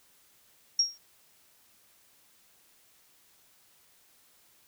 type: tone with exponential decay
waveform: sine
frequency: 5590 Hz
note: F8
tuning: 1 cent sharp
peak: -18 dBFS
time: 0.79-0.98 s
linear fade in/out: 5 ms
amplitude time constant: 41 ms
effects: white hiss -63 dBFS RMS until 4.67 s